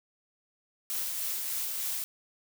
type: noise with tremolo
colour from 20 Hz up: blue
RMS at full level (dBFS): -32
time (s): 0.9-2.04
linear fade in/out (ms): 0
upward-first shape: triangle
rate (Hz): 3.3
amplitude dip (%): 30
effects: none